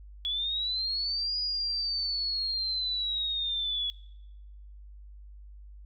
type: linear two-way sweep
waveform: sine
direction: up then down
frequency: 3370 to 4920 to 3370 Hz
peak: -28 dBFS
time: 0.25-3.9 s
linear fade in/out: 0 ms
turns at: 1.39 s
effects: noise-tail reverb RT60 1.0 s tail -23 dB re dry + added 50 Hz sine -45 dBFS peak until 5.85 s